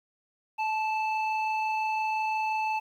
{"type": "tone pair together", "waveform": "sine", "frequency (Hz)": [870.4, 2637], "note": ["A5", "E7"], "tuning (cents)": [-19, 0], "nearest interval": "octave + perfect fifth", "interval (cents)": 1919, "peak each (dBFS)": [-25, -31], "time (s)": [0.58, 2.8], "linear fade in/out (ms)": 20, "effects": ["tanh soft clip ceiling -23 dBFS", "10-bit"]}